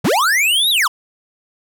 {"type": "linear two-way sweep", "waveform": "square", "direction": "up then down", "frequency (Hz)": [98, 3951, 894], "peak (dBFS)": -13, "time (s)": [0.04, 0.88], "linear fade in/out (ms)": 10, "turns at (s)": 0.7, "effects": []}